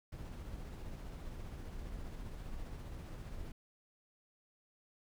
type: noise with tremolo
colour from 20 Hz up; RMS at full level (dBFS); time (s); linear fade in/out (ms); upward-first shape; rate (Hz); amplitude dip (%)
brown; -44; 0.12-3.52; 5; sine; 15; 25
effects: none